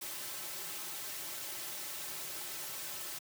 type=noise with comb filter; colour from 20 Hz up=white; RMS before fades=-42 dBFS; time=0.01-3.19 s; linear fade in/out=10 ms; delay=4.2 ms; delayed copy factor=-0.85; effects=high-pass 150 Hz 12 dB/octave